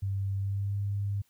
sine tone with pitch glide, 98 to 100.58 Hz, G2 to G2, 0 to +45 cents, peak -28 dBFS, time 0.02-1.22 s, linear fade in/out 10 ms, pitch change +45 cents, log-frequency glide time 0.38-0.76 s, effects white hiss -70 dBFS RMS until 1.29 s

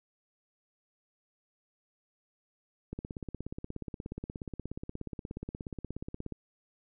click train, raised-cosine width 3 ms, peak -25 dBFS, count 58, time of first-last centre 2.93-6.323 s, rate 16.8 Hz, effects none

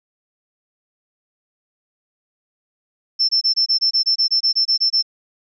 sine tone bursts, 5340 Hz, E8, 22 cents sharp, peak -13 dBFS, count 15, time 3.19-5.026 s, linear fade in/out 20 ms, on 100 ms, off 24 ms, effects none

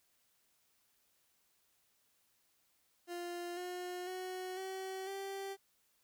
30% pulse tone with pitch steps, 349.2 / 359.2 / 369.5 / 380.1 / 391.1 Hz, F4 / F4 / F#4 / F#4 / G4, 0 / +49 / -2 / +47 / -4 cents, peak -38 dBFS, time 3.07-5.57 s, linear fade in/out 50 ms, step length 500 ms, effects white hiss -75 dBFS RMS until 6.03 s

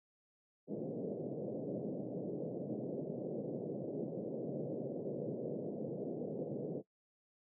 white band-pass noise, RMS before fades -41 dBFS, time 0.67-6.83 s, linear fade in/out 50 ms, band 130 to 560 Hz, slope 48 dB/octave, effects noise-tail reverb RT60 0.1 s tail -20 dB re dry

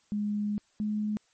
sine tone pair in turn, 207.7 / 211.3 Hz, G#3 / G#3, 0 / +30 cents, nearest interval unison, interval 30 cents, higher second, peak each -27 dBFS, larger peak neither, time 0.12-0.58 / 0.8-1.17 s, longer first, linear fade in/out 0 ms, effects white hiss -68 dBFS RMS until 1.33 s + MP3 32 kbps

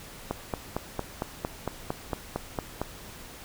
click train, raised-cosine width 1 ms, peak -14 dBFS, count 12, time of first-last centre 0.31-2.816 s, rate 4.39 Hz, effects pink hiss -45 dBFS RMS until 3.44 s

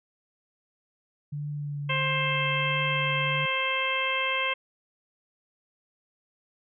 sine tone with vibrato, 145.6 Hz, D3, 15 cents flat, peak -30 dBFS, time 1.32-3.46 s, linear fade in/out 10 ms, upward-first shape triangle, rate 1.5 Hz, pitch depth 22 cents each way
harmonic tone, 528 Hz, C5, 16 cents sharp, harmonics 1 / 2 / 3 / 4 / 5 / 6, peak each -34 / -31 / -36 / -30 / -30 / -33 dBFS, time 1.89-4.54 s, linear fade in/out 10 ms
effects none

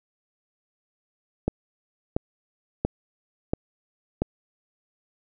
click train, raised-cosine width 2 ms, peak -9 dBFS, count 5, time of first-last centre 1.48-4.22 s, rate 1.46 Hz, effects none

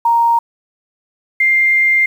sine tone pair in turn, 932.3 / 2103 Hz, A#5 / C7, 0 / +8 cents, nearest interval octave + major second, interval 1408 cents, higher second, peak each -9 / -9 dBFS, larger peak neither, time 0.05-0.39 / 1.4-2.06 s, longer second, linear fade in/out 5 ms, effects 7-bit

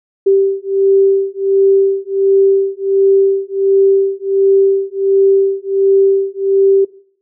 sine beating tone pair, 390 / 391.4 Hz, G4 / G4, -9 / -3 cents, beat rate 1.4 Hz, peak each -12 dBFS, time 0.26-6.85 s, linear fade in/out 10 ms, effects noise-tail reverb RT60 0.6 s tail -20 dB re dry

